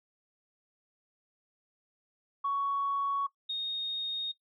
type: tone pair in turn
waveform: sine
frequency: 1116 / 3713 Hz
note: C#6 / A#7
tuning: +11 / -8 cents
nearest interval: octave + major sixth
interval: 2081 cents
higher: second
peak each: -27 / -30 dBFS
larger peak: first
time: 2.44-3.27 / 3.49-4.32 s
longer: neither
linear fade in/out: 10 ms
effects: noise-tail reverb RT60 0.1 s tail -19 dB re dry + tanh soft clip ceiling -23 dBFS